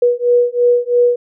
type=beating tone pair; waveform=sine; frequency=483.7 / 486.7 Hz; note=B4 / B4; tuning=-36 / -25 cents; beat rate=3 Hz; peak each=-13 dBFS; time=0.02-1.16 s; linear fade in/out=5 ms; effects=none